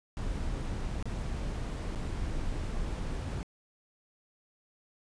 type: noise with dropouts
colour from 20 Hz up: brown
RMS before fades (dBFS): -34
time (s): 0.17-3.43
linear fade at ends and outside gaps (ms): 0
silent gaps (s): 1.026-1.056 / 1.95-1.958
effects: resampled to 22050 Hz